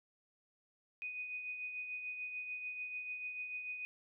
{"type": "tone with tremolo", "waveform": "sine", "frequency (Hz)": 2489, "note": "D#7", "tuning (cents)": 0, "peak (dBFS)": -38, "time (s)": [1.02, 3.85], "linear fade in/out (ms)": 0, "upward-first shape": "triangle", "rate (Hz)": 6.8, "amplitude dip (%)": 50, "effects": []}